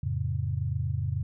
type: chord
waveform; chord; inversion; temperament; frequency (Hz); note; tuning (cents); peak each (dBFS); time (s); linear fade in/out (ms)
sine; F augmented; none; just; 87.31 / 109.13 / 136.42; F2 / A2 / C#3; 0 / -14 / -27; -31; 0.03-1.23; 5
effects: none